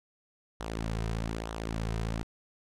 sawtooth tone with flanger, 55.5 Hz, A1, 16 cents sharp, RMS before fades -34 dBFS, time 0.6-2.23 s, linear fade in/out 0 ms, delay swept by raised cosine 0.41 to 3.61 ms, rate 1.1 Hz, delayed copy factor -0.6, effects low-pass 9000 Hz 12 dB/octave

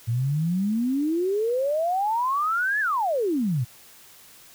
sine exponential two-way sweep, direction up then down, 112.1 to 1760 to 112.1 Hz, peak -21 dBFS, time 0.07-3.65 s, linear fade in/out 20 ms, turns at 2.8 s, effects white hiss -50 dBFS RMS until 4.54 s

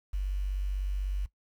sine tone with quantisation, 48.09 Hz, G1, 32 cents flat, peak -28 dBFS, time 0.13-1.26 s, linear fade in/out 10 ms, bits 9, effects noise-tail reverb RT60 0.1 s tail -17 dB re dry

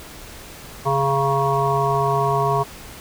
harmonic tone with a mistuned harmonic, 138.1 Hz, C#3, 6 cents flat, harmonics 1 / 3 / 5 / 7 / 8, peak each -23 / -23 / -23 / -23 / -23 dBFS, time 0.85-2.64 s, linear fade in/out 20 ms, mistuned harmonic 7, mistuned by -29 cents, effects pink hiss -39 dBFS RMS until 3 s

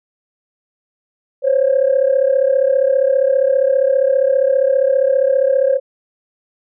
sine tone pair together, 519.4 / 554.4 Hz, C5 / C#5, -13 / 0 cents, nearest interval minor second, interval 113 cents, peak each -13 dBFS, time 1.42-5.8 s, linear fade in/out 50 ms, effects tanh soft clip ceiling -5 dBFS

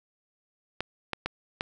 clicks, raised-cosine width 0.3 ms, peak -13 dBFS, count 4, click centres 0.806 / 1.133 / 1.26 / 1.609 s, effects none

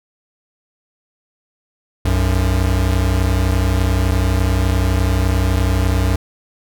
square tone pair together, 61.74 / 93.46 Hz, B1 / F#2, 0 / +18 cents, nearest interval perfect fifth, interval 718 cents, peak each -17 dBFS, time 2.05-6.16 s, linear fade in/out 5 ms, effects none

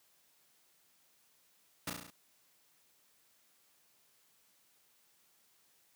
pink noise with echo, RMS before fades -37 dBFS, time 1.87-1.9 s, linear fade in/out 5 ms, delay 34 ms, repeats 6, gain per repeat -3 dB, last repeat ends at 2.104 s, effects white hiss -70 dBFS RMS until 5.95 s + high-pass 100 Hz 12 dB/octave

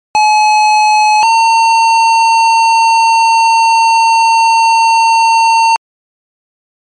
square tone pair in turn, 852 / 908 Hz, G#5 / A#5, +44 / -46 cents, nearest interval minor second, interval 110 cents, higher second, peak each -6 dBFS, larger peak neither, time 0.15-1.23 / 1.23-5.76 s, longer second, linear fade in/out 0 ms, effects low-pass 6000 Hz 12 dB/octave + MP3 48 kbps

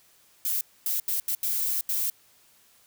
violet noise bursts at uneven times, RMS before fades -27 dBFS, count 6, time 0.45-0.61 / 0.86-1 / 1.08-1.2 / 1.28-1.35 / 1.43-1.81 / 1.89-2.1 s, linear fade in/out 2 ms, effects white hiss -60 dBFS RMS until 2.86 s

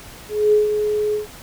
sine tone with ADSR envelope, 422 Hz, G#4, 28 cents sharp, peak -10 dBFS, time 0.28-1.27 s, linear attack 250 ms, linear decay 140 ms, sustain -7 dB, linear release 130 ms, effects pink hiss -40 dBFS RMS until 1.42 s

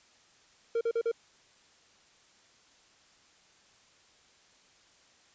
triangle tone bursts, 462.2 Hz, A#4, 15 cents flat, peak -24 dBFS, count 4, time 0.75-1.116 s, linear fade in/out 5 ms, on 60 ms, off 42 ms, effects white hiss -62 dBFS RMS until 5.34 s + resampled to 16000 Hz

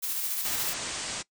blue noise with tremolo, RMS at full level -30 dBFS, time 0.02-0.74 s, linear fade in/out 20 ms, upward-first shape square, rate 14 Hz, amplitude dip 25%
white low-pass noise, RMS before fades -35 dBFS, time 0.44-1.23 s, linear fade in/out 20 ms, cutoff 8900 Hz, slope 96 dB/octave
effects noise-tail reverb RT60 0.1 s tail -20 dB re dry

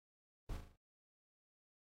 brown noise with echo, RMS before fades -43 dBFS, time 0.49-0.57 s, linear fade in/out 5 ms, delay 38 ms, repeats 5, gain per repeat -5 dB, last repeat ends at 0.76 s, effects AAC 48 kbps

